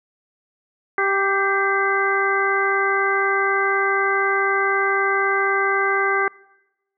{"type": "harmonic tone with a mistuned harmonic", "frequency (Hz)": 392, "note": "G4", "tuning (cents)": 0, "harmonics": [1, 2, 3, 4, 5], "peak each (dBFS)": [-23, -26, -23, -22, -24], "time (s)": [0.98, 6.28], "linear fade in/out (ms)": 2, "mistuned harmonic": 5, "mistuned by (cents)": 64, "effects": ["noise-tail reverb RT60 1.0 s tail -24 dB re dry"]}